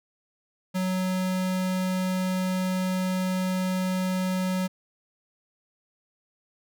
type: tone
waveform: square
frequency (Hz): 185.4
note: F#3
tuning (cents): +4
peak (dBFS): -25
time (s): 0.74-4.68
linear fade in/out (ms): 20
effects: none